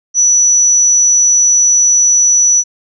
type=tone; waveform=sine; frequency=5920 Hz; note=F#8; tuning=in tune; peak=-6 dBFS; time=0.14-2.64 s; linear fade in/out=50 ms; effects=none